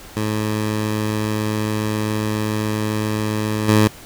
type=tone with level steps; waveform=15% pulse; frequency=107.3 Hz; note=A2; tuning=43 cents flat; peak=-13 / -5 dBFS; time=0.16-3.88 s; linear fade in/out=10 ms; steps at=3.68 s; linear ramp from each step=10 ms; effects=pink hiss -40 dBFS RMS until 4.05 s